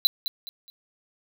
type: tone with echo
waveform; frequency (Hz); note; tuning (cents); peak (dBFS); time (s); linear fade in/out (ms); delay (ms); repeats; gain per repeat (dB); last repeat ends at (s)
square; 3998; B7; +20; -16; 0.05-0.07; 0; 210; 3; -10; 0.7
effects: none